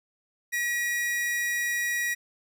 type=tone pair together; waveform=45% pulse; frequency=1917.2 / 2440 Hz; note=A#6 / D#7; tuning=+48 / -34 cents; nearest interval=major third; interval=418 cents; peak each=-26 / -37 dBFS; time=0.52-2.15 s; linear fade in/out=20 ms; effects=none